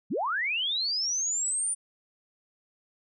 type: linear sweep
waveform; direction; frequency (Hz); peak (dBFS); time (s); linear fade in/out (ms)
sine; up; 130.81 to 9397; -26; 0.1-1.75; 20
effects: none